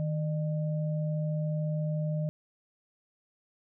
sine tone pair together, 155.62 / 603 Hz, D#3 / D5, +1 / +46 cents, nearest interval octave + major seventh, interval 2345 cents, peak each -28 / -38 dBFS, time 0-2.29 s, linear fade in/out 0 ms, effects none

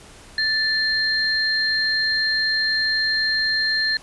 sine tone pair together, 1760 / 4186 Hz, A6 / C8, 0 / 0 cents, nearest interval octave + minor third, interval 1500 cents, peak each -21 dBFS, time 0.38-3.97 s, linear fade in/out 2 ms, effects pink hiss -45 dBFS RMS until 4.02 s + resampled to 24000 Hz

